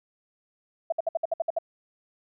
sine tone bursts, 659.3 Hz, E5, in tune, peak -22 dBFS, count 9, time 0.9-1.587 s, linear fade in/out 5 ms, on 23 ms, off 60 ms, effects none

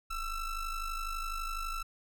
square ring-modulated tone, 659 Hz, E5, 1 cent flat, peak -32 dBFS, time 0.1-1.83 s, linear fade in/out 10 ms, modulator 685 Hz, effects none

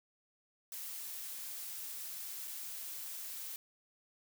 blue noise with dropouts, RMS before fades -44 dBFS, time 0.72-3.56 s, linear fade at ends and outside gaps 1 ms, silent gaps 2.475-2.478 s, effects none

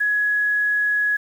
sine tone, 1679 Hz, G#6, 18 cents sharp, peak -17 dBFS, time 0-1.17 s, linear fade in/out 10 ms, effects 8-bit

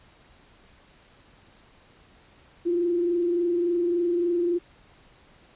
sine tone with frequency modulation, 347.4 Hz, F4, 9 cents flat, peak -21 dBFS, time 2.65-4.59 s, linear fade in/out 20 ms, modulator 23.5 Hz, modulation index 0.38, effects pink hiss -56 dBFS RMS until 5.55 s + resampled to 8000 Hz

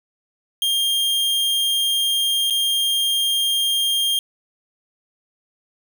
45% pulse tone with dropouts, 3210 Hz, G7, 40 cents sharp, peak -17 dBFS, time 0.62-4.19 s, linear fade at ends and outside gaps 1 ms, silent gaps 2.5-2.506 s, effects none

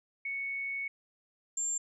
sine tone pair in turn, 2217 / 7346 Hz, C#7 / A#8, 0 / -26 cents, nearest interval octave + major sixth, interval 2074 cents, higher second, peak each -33 / -30 dBFS, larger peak second, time 0.25-0.88 / 1.57-1.78 s, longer first, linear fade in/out 5 ms, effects none

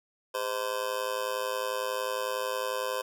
25% pulse tone with amplitude modulation, 514 Hz, C5, 31 cents flat, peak -22 dBFS, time 0.34-3.02 s, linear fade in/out 10 ms, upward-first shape sine, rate 111 Hz, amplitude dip 90%, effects none

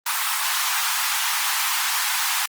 pink high-pass noise, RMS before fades -23 dBFS, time 0.06-2.46 s, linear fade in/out 5 ms, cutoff 860 Hz, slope 48 dB/octave, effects Opus 24 kbps

